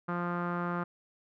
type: tone with low-pass filter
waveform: sawtooth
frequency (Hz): 174.61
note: F3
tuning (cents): 0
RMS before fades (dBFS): -33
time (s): 0.08-0.84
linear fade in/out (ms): 10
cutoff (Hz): 1300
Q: 4.3
effects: none